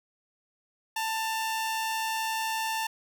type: tone pair together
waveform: sawtooth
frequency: 888 / 2795 Hz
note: A5 / F7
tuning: +16 / +1 cents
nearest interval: octave + minor sixth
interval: 1985 cents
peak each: -25 / -35 dBFS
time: 0.96-2.87 s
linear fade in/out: 5 ms
effects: none